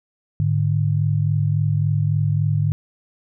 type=tone pair together; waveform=sine; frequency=105.2 / 148.78 Hz; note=G#2 / D3; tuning=+23 / +23 cents; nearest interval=tritone; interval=600 cents; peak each=-19 / -19 dBFS; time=0.4-2.72 s; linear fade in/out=0 ms; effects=none